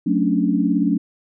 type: chord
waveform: sine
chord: D major seventh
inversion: first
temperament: just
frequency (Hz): 183.54 / 220.2 / 275.3 / 293.7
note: F#3 / A3 / C#4 / D4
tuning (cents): -14 / +2 / -12 / 0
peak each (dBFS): -21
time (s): 0.06-0.98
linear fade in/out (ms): 10
effects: none